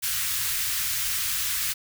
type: band-stop noise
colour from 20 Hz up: white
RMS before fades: -27 dBFS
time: 0.02-1.74 s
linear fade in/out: 20 ms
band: 130 to 1300 Hz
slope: 24 dB/octave
effects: none